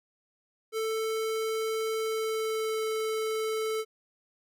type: tone with pitch glide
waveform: square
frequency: 442.2 to 438.6 Hz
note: A4 to A4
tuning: +9 to -6 cents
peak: -29 dBFS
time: 0.72-3.85 s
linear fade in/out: 50 ms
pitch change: -15 cents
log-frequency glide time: 1.96-2.84 s
effects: none